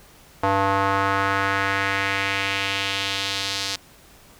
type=tone with band-pass filter sweep; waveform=square; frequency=98 Hz; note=G2; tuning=in tune; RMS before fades=-23 dBFS; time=0.43-3.76 s; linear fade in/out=5 ms; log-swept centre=900 to 4700 Hz; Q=1.8; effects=pink hiss -50 dBFS RMS until 4.39 s